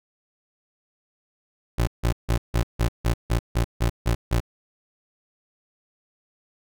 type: tone bursts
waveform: 25% pulse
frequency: 58.1 Hz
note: A#1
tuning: 5 cents flat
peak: -15 dBFS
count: 11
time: 1.78-4.403 s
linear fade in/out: 10 ms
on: 93 ms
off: 160 ms
effects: none